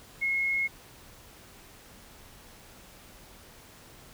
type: tone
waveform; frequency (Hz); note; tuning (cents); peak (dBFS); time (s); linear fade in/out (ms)
sine; 2166; C#7; -41; -25; 0.21-0.68; 20
effects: pink hiss -52 dBFS RMS until 4.13 s